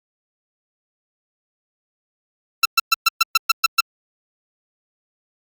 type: tone bursts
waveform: 15% pulse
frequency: 1344 Hz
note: E6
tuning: 33 cents sharp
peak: -4 dBFS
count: 9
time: 2.63-3.806 s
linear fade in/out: 5 ms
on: 24 ms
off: 120 ms
effects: Opus 32 kbps